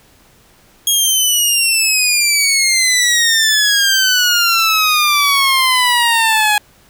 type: exponential sweep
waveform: 15% pulse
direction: down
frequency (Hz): 3300 to 830.6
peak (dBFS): -4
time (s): 0.87-6.58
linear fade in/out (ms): 2
effects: pink hiss -49 dBFS RMS until 6.89 s